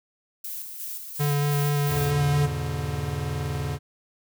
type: noise with tremolo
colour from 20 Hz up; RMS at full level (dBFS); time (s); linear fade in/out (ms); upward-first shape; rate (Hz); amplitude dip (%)
violet; -34; 0.44-2.11; 5; square; 2.8; 40
type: tone with vibrato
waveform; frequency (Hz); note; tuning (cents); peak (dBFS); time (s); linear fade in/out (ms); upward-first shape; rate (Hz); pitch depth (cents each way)
square; 144.8; D3; -24; -22; 1.19-2.47; 20; square; 4.4; 10
type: chord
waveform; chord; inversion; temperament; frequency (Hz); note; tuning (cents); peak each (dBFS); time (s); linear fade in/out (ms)
square; E dominant seventh; none; equal with one note detuned; 82.41 / 103.83 / 123.47 / 144.06; E2 / G#2 / B2 / D3; 0 / 0 / 0 / -33; -33 / -36 / -36 / -30; 1.87-3.79; 50
effects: none